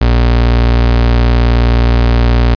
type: tone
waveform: 35% pulse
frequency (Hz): 59.1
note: A#1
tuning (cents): +24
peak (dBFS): -5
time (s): 0.01-2.55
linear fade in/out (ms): 5
effects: resampled to 11025 Hz